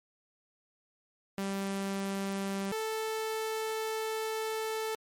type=tone pair in turn; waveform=sawtooth; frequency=196 / 440 Hz; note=G3 / A4; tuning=0 / 0 cents; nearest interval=octave + major second; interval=1400 cents; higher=second; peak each=-28 dBFS; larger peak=neither; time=1.38-2.72 / 2.72-4.95 s; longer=second; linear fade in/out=2 ms; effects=MP3 64 kbps